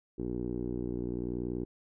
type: tone with low-pass filter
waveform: 10% pulse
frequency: 60.6 Hz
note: B1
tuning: 32 cents flat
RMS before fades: -35 dBFS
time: 0.18-1.65 s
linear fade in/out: 10 ms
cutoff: 370 Hz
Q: 3.1
effects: none